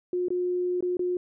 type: tone with dropouts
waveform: sine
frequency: 358.9 Hz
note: F4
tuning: 47 cents sharp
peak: -24 dBFS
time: 0.13-1.17 s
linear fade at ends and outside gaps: 2 ms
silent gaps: 0.284-0.304 / 0.807-0.825 / 0.97-0.993 s
effects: none